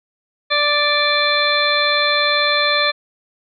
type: harmonic tone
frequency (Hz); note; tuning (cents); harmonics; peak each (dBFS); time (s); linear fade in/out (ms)
587.3; D5; 0; 1 / 2 / 3 / 4 / 6 / 7; -21 / -21 / -21 / -21 / -21 / -21; 0.5-2.92; 20
effects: none